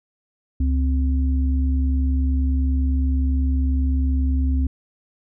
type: tone pair together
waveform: sine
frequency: 69.3 / 260.2 Hz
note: C#2 / C4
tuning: 0 / -9 cents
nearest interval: octave + major seventh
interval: 2291 cents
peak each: -17 / -26 dBFS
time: 0.6-4.67 s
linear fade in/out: 5 ms
effects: none